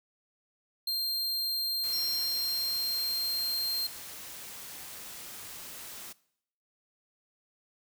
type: tone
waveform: 45% pulse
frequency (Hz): 4186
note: C8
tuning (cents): 0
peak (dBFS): -28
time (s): 0.87-3.87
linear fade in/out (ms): 5
type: noise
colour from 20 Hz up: white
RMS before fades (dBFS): -44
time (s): 1.83-6.13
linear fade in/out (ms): 10
type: tone with exponential decay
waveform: square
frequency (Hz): 5530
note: F8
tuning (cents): -18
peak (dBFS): -34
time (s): 1.93-4.28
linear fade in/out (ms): 1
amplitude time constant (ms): 510
effects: noise-tail reverb RT60 0.7 s tail -21 dB re dry